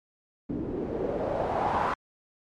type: noise with low-pass filter sweep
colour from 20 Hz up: white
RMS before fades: -29 dBFS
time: 0.49-1.94 s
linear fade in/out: 5 ms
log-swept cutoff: 270 to 1100 Hz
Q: 2.8
effects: MP3 64 kbps